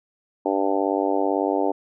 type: harmonic tone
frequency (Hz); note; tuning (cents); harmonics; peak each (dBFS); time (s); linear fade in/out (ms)
98; G2; 0; 3 / 4 / 5 / 6 / 7 / 8 / 9; -25 / -26 / -27 / -28 / -28 / -29 / -30; 0.45-1.72; 10
effects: none